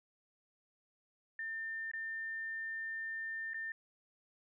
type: tone with dropouts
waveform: sine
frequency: 1800 Hz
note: A6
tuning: 39 cents sharp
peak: -38 dBFS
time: 1.39-3.72 s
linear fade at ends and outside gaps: 2 ms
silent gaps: 1.915-1.935 / 3.535-3.543 s
effects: none